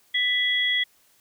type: tone pair together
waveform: sine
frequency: 1980 / 3330 Hz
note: B6 / G#7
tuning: +4 / +4 cents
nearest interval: major sixth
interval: 900 cents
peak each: -23 dBFS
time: 0.14-0.84 s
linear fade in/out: 10 ms
effects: white hiss -61 dBFS RMS until 1.2 s